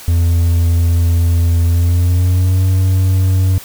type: tone with pitch glide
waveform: triangle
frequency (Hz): 84.9 to 93.66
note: F2 to F#2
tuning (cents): -48 to +22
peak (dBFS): -7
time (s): 0.08-3.58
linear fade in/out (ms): 0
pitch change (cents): +170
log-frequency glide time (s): 1.68-2.65
effects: white hiss -34 dBFS RMS until 3.64 s